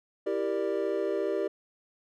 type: chord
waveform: triangle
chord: E half-diminished seventh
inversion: none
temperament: equal with one note detuned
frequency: 329.6 / 392 / 466.2 / 592.1 Hz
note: E4 / G4 / Bb4 / D5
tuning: 0 / 0 / 0 / +14 cents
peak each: -33 / -28 / -32 / -31 dBFS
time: 0.26-1.48 s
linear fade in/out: 10 ms
effects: none